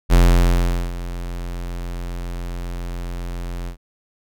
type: tone with ADSR envelope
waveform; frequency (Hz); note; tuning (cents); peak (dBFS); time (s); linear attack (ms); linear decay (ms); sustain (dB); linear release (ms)
square; 43.65; F1; 0; -9; 0.09-3.77; 43; 780; -17; 94
effects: none